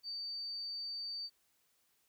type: tone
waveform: sine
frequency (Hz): 4602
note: D8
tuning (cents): -36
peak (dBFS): -39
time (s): 0.03-1.3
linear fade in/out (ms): 50
effects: white hiss -75 dBFS RMS until 2.08 s